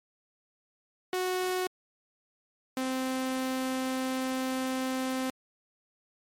sawtooth tone pair in turn, 367.9 / 260.1 Hz, F#4 / C4, -10 / -10 cents, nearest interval tritone, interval 600 cents, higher first, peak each -24 / -25 dBFS, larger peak first, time 1.13-1.67 / 2.77-5.3 s, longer second, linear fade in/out 2 ms, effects MP3 64 kbps

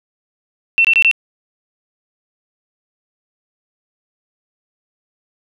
sine tone bursts, 2696 Hz, E7, 38 cents sharp, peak -8 dBFS, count 4, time 0.78-1.113 s, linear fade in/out 0 ms, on 66 ms, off 23 ms, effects none

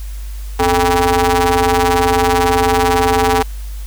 sawtooth ring-modulated tone, 178 Hz, F3, 33 cents sharp, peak -4 dBFS, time 0.59-3.43 s, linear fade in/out 10 ms, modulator 614 Hz, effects added 50 Hz sine -23 dBFS peak until 3.86 s + white hiss -41 dBFS RMS until 3.86 s

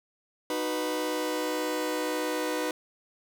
sawtooth chord, B major, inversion first, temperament just, 308.7 / 370.4 / 493.9 Hz, D#4 / F#4 / B4, -14 / +2 / 0 cents, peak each -28 / -32 / -27 dBFS, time 0.5-2.71 s, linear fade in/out 2 ms, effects none

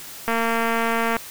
click train, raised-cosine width 0.5 ms, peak -8 dBFS, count 204, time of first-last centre 0.28-1.166 s, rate 229 Hz, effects white hiss -38 dBFS RMS until 1.3 s

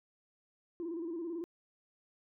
sine tone with vibrato, 335.4 Hz, E4, 30 cents sharp, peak -35 dBFS, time 0.8-1.44 s, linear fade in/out 0 ms, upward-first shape square, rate 18 Hz, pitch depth 66 cents each way, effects tanh soft clip ceiling -33 dBFS

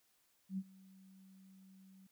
sine tone with ADSR envelope, 190.8 Hz, G3, 47 cents flat, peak -35 dBFS, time 0.49-2.07 s, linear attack 89 ms, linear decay 49 ms, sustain -23 dB, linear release 5 ms, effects white hiss -75 dBFS RMS until 2.11 s

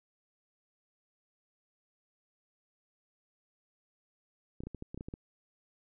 clicks, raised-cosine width 3 ms, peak -28 dBFS, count 10, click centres 4.605 / 4.636 / 4.67 / 4.747 / 4.824 / 4.945 / 4.976 / 5.009 / 5.085 / 5.139 s, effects none

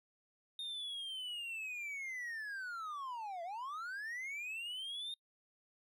triangle linear two-way sweep, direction down then up, 3692 to 659.3 to 3692 Hz, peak -39 dBFS, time 0.59-5.14 s, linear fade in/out 2 ms, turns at 3.43 s, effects noise-tail reverb RT60 0.1 s tail -25 dB re dry

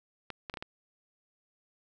clicks, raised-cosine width 0.3 ms, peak -22 dBFS, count 5, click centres 0.303 / 0.498 / 0.54 / 0.572 / 0.625 s, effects none

